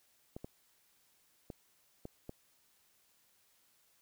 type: clicks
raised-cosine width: 2 ms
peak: -30 dBFS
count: 5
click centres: 0.365 / 0.445 / 1.502 / 2.054 / 2.294 s
effects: white hiss -71 dBFS RMS until 4.01 s